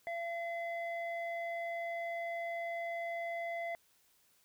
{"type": "tone with low-pass filter", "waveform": "square", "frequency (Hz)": 680, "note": "F5", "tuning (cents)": -46, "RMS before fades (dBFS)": -39, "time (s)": [0.07, 3.75], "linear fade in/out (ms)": 0, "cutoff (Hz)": 1700, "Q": 5.4, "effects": ["white hiss -70 dBFS RMS until 4.44 s"]}